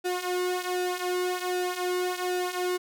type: tone with flanger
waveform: sawtooth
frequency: 361.6 Hz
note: F#4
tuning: 40 cents flat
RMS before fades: -29 dBFS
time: 0.04-2.78 s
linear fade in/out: 20 ms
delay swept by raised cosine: 1.8 to 4 ms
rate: 1.3 Hz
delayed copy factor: -0.7
effects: none